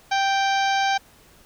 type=harmonic tone with a mistuned harmonic; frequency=784 Hz; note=G5; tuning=in tune; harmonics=1 / 2 / 3 / 4 / 5 / 6 / 7 / 8; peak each=-20 / -26 / -30 / -32 / -34 / -36 / -37 / -38 dBFS; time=0.11-0.98 s; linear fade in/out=10 ms; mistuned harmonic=5; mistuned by=-27 cents; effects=pink hiss -53 dBFS RMS until 1.45 s